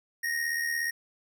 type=tone with amplitude modulation; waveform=square; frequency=1864.7 Hz; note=A#6; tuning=in tune; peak=-26 dBFS; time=0.23-0.91 s; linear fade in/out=10 ms; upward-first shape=sine; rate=77 Hz; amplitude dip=55%; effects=none